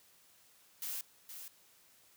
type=noise with echo; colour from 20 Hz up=blue; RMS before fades=-40 dBFS; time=0.82-1.01 s; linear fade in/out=2 ms; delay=470 ms; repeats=1; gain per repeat=-8 dB; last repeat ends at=1.48 s; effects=white hiss -65 dBFS RMS until 2.16 s + high-pass 60 Hz 12 dB/octave